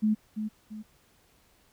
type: tone with echo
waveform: sine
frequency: 214.7 Hz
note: A3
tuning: 42 cents flat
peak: -21 dBFS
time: 0.02-0.15 s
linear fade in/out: 20 ms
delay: 340 ms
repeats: 2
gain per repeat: -8 dB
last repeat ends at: 0.83 s
effects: pink hiss -64 dBFS RMS until 1.72 s